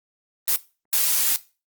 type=noise bursts at uneven times; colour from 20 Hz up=blue; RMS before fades=-20 dBFS; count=2; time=0.48-0.56 / 0.93-1.36 s; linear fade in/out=0 ms; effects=noise-tail reverb RT60 0.3 s tail -18 dB re dry + Opus 24 kbps